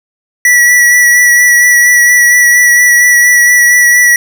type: tone with vibrato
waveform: square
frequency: 1945 Hz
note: B6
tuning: 27 cents flat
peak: -4 dBFS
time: 0.45-4.16 s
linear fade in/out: 2 ms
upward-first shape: sine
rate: 4.3 Hz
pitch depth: 17 cents each way
effects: none